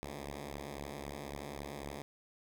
5% pulse beating tone pair, 70.5 / 74.3 Hz, C#2 / D2, +30 / +21 cents, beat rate 3.8 Hz, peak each -32 / -36 dBFS, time 0.03-2.02 s, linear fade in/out 0 ms, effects none

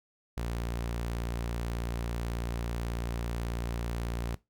sawtooth tone, 58.27 Hz, A#1, in tune, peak -28 dBFS, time 0.37-4.35 s, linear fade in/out 5 ms, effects noise-tail reverb RT60 0.2 s tail -19 dB re dry

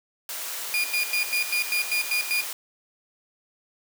white high-pass noise, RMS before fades -33 dBFS, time 0.29-2.53 s, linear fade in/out 2 ms, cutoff 500 Hz, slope 12 dB/octave
35% pulse tone with tremolo, 2431 Hz, D#7, 41 cents flat, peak -20 dBFS, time 0.74-2.44 s, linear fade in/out 0 ms, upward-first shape square, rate 5.1 Hz, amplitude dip 80%
effects none

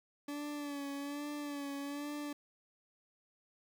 40% pulse tone with vibrato, 287 Hz, D4, 40 cents flat, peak -38 dBFS, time 0.28-2.33 s, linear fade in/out 5 ms, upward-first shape sine, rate 1.2 Hz, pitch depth 43 cents each way, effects 11-bit

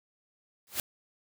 white noise with exponential growth, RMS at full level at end -27 dBFS, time 0.67-0.8 s, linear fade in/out 1 ms, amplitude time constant 28 ms, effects none

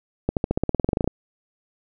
accelerating click train, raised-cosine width 2 ms, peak -7 dBFS, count 16, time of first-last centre 0.29-1.076 s, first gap 78 ms, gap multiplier 0.94, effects none

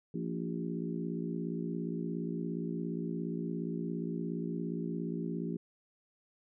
harmonic tone with a mistuned harmonic, 57.2 Hz, A#1, 32 cents flat, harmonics 3 / 4 / 5 / 6 / 7, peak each -37 / -39 / -41 / -43 / -44 dBFS, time 0.14-5.57 s, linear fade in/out 5 ms, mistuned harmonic 6, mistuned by +37 cents, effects none

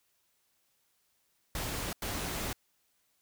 pink noise bursts at uneven times, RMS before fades -36 dBFS, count 2, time 1.55-1.93 / 2.02-2.53 s, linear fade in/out 2 ms, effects white hiss -74 dBFS RMS until 3.21 s

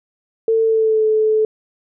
sine tone with pitch glide, 448.6 to 434.1 Hz, A4 to A4, +34 to -23 cents, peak -12 dBFS, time 0.48-1.45 s, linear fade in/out 2 ms, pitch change -57 cents, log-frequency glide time 0.62-1.05 s, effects none

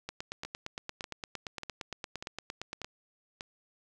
two click trains, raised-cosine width 0.2 ms, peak -20 / -22 dBFS, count 25 / 6, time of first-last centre 0.09-2.845 / 0.45-3.409 s, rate 8.71 / 1.69 Hz, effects none

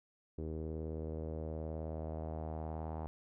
sawtooth tone with low-pass filter sweep, 79 Hz, D#2, 27 cents sharp, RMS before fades -41 dBFS, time 0.38-3.07 s, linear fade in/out 0 ms, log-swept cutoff 400 to 830 Hz, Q 3.1, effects none

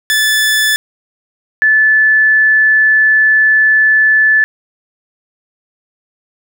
sawtooth / sine tone pair in turn, 1740 / 1740 Hz, A6 / A6, -20 / -20 cents, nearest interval unison, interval 0 cents, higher neither, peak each -6 dBFS, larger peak neither, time 0.1-0.76 / 1.62-4.44 s, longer second, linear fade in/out 0 ms, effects none

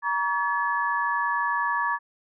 sine tone cluster, 947 / 1136 / 1712 Hz, A#5 / C#6 / A6, +27 / +42 / -48 cents, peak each -27 dBFS, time 0.02-1.99 s, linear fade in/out 50 ms, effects none

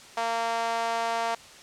sawtooth tone with high-pass filter, 230 Hz, A#3, 23 cents flat, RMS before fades -28 dBFS, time 0.17-1.35 s, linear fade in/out 5 ms, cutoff 770 Hz, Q 2.9, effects white hiss -48 dBFS RMS until 1.62 s + low-pass 7000 Hz 12 dB/octave

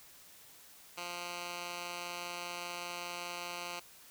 10% pulse tone with band-pass filter, 175 Hz, F3, 4 cents sharp, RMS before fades -42 dBFS, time 0.97-3.8 s, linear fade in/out 10 ms, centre 3400 Hz, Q 0.57, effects white hiss -57 dBFS RMS until 4.1 s

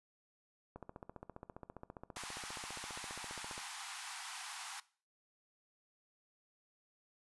click train, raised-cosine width 1 ms, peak -33 dBFS, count 43, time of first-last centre 0.76-3.579 s, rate 14.9 Hz
pink high-pass noise, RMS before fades -46 dBFS, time 2.16-4.8 s, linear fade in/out 2 ms, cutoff 750 Hz, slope 96 dB/octave
effects noise-tail reverb RT60 0.4 s tail -19 dB re dry + resampled to 24000 Hz

